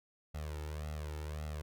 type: tone with flanger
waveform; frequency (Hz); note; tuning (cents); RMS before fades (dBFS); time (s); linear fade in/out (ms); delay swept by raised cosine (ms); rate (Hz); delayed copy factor
sawtooth; 76; D#2; -40; -41; 0.34-1.62; 10; 1.5 to 2.27; 1.8; +1
effects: none